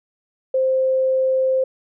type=tone; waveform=sine; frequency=523.3 Hz; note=C5; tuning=in tune; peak=-15 dBFS; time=0.54-1.64 s; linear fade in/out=5 ms; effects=none